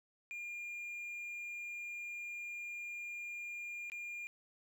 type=tone with dropouts; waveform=triangle; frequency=2410 Hz; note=D7; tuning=44 cents sharp; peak=-40 dBFS; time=0.31-4.27 s; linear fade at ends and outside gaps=0 ms; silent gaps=3.899-3.919 s; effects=none